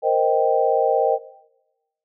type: chord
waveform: sine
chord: C minor seventh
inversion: third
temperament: equal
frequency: 466.2 / 523.3 / 622.3 / 784 Hz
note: Bb4 / C5 / Eb5 / G5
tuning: 0 / 0 / 0 / 0 cents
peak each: -21 dBFS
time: 0.02-1.19 s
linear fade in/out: 50 ms
effects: noise-tail reverb RT60 1.0 s tail -19 dB re dry